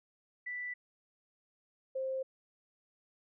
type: tone pair in turn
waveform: sine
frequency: 1975 / 527.4 Hz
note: B6 / C5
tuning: 0 / +14 cents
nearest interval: octave + major seventh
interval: 2286 cents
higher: first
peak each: -37 / -33 dBFS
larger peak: second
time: 0.46-0.74 / 1.95-2.23 s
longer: neither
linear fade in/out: 10 ms
effects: none